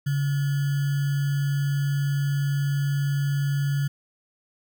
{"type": "tone with sample-and-hold", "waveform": "sine", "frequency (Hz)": 141, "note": "C#3", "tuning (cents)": 30, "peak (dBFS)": -21, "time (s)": [0.06, 3.88], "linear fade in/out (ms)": 10, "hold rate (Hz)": 1575, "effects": []}